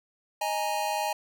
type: chord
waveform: square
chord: D# suspended fourth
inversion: none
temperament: equal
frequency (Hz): 622.3 / 830.6 / 932.3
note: D#5 / G#5 / A#5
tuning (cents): 0 / 0 / 0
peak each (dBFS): -34 / -30 / -34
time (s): 0.41-1.13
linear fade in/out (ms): 5
effects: none